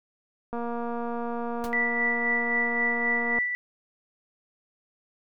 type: click train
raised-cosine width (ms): 1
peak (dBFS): -20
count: 675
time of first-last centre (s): 0.53-3.386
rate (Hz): 236
type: noise with exponential decay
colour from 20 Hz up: pink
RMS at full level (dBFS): -35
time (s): 1.64-1.74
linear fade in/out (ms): 0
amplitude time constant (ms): 20
type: tone with tremolo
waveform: sine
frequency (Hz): 1968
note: B6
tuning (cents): -7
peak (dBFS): -22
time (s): 1.73-3.55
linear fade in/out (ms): 0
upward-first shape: sine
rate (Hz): 3.8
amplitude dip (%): 45
effects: none